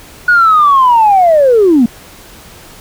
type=linear sweep; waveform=sine; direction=down; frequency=1468 to 218.4 Hz; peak=-3 dBFS; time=0.28-1.86 s; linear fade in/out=5 ms; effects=tanh soft clip ceiling 0 dBFS + pink hiss -36 dBFS RMS until 2.8 s